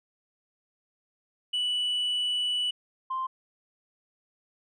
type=tone pair in turn; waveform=sine; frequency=2960 / 1045.9 Hz; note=F#7 / C6; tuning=0 / -1 cents; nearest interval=octave + tritone; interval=1801 cents; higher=first; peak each=-23 / -27 dBFS; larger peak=first; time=1.53-2.71 / 3.1-3.27 s; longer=first; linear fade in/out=10 ms; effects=tanh soft clip ceiling -24 dBFS